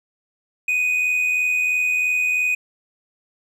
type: tone with amplitude modulation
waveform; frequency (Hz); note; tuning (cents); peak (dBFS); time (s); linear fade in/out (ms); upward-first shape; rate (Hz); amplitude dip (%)
triangle; 2490; D#7; +1; -14; 0.68-2.55; 5; sine; 83; 40
effects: none